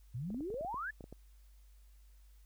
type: exponential sweep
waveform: sine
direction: up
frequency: 110 to 1794 Hz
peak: -37 dBFS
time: 0.14-0.91 s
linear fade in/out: 10 ms
type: clicks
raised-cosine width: 2 ms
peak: -35 dBFS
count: 11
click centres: 0.304 / 0.345 / 0.407 / 0.503 / 0.542 / 0.61 / 0.648 / 0.743 / 1.008 / 1.041 / 1.126 s
effects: added 50 Hz sine -57 dBFS peak until 2.45 s + white hiss -73 dBFS RMS until 2.45 s